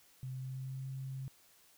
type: tone with pitch glide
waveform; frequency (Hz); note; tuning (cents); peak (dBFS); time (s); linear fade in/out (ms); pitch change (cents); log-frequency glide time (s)
sine; 130 to 133.12; C3 to C3; -11 to +30; -39; 0.23-1.28; 0; +41; 0.37-0.86
effects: white hiss -65 dBFS RMS until 1.77 s